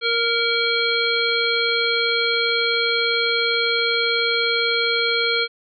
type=harmonic tone with a mistuned harmonic; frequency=466.2 Hz; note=A#4; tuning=in tune; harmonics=1 / 3 / 5 / 7 / 9; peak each=-24 / -24 / -24 / -24 / -24 dBFS; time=0.01-5.48 s; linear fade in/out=50 ms; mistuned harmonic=5; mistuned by=-30 cents; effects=none